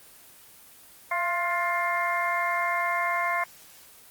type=harmonic tone with a mistuned harmonic; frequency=351.9 Hz; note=F4; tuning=13 cents sharp; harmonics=2 / 3 / 4 / 5 / 6; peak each=-30 / -28 / -36 / -33 / -29 dBFS; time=1.11-3.44 s; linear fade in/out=5 ms; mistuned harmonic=2; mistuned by=-43 cents; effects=white hiss -51 dBFS RMS until 4.1 s + Opus 24 kbps